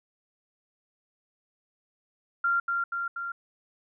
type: tone with echo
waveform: sine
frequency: 1386 Hz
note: F6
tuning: 14 cents flat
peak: -22 dBFS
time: 2.44-2.6 s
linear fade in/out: 5 ms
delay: 240 ms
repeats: 3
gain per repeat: -3 dB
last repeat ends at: 3.32 s
effects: none